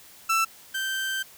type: tone pair in turn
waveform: 30% pulse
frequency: 1331 / 1558.6 Hz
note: E6 / G6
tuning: +16 / -10 cents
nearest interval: minor third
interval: 274 cents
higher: second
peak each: -18 / -24 dBFS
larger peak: first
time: 0.29-0.45 / 0.74-1.23 s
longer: second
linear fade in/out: 10 ms
effects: white hiss -50 dBFS RMS until 1.37 s